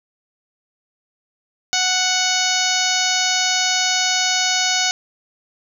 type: harmonic tone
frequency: 740 Hz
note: F#5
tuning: in tune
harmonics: 1 / 2 / 3 / 4 / 5 / 6 / 7 / 8 / 9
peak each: -25 / -25 / -25 / -25 / -25 / -25 / -25 / -25 / -25 dBFS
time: 1.73-4.91 s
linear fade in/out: 0 ms
effects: 8-bit